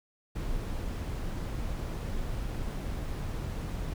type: noise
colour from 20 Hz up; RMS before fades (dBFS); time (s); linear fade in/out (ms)
brown; -34; 0.35-3.94; 10
effects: none